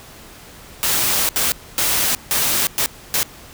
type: noise bursts at uneven times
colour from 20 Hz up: white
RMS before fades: -18 dBFS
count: 6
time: 0.83-1.29 / 1.36-1.52 / 1.78-2.15 / 2.31-2.67 / 2.78-2.86 / 3.14-3.23 s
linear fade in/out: 0 ms
effects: pink hiss -41 dBFS RMS until 3.53 s